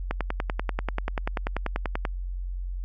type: click train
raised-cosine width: 0.5 ms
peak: -12 dBFS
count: 21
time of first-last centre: 0.11-2.052 s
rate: 10.3 Hz
effects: added 45 Hz sine -29 dBFS peak until 2.84 s